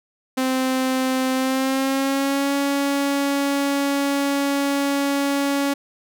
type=tone with pitch glide; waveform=sawtooth; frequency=260 to 280.3 Hz; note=C4 to C#4; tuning=-11 to +19 cents; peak=-15 dBFS; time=0.37-5.74 s; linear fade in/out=10 ms; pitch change=+130 cents; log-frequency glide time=1.33-2.54 s; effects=none